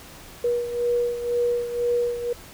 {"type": "beating tone pair", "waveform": "sine", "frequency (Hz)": [480, 482], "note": ["B4", "B4"], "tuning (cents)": [-49, -42], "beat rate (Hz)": 2, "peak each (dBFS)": [-22, -28], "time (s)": [0.44, 2.33], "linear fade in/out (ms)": 5, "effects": ["pink hiss -44 dBFS RMS until 2.53 s"]}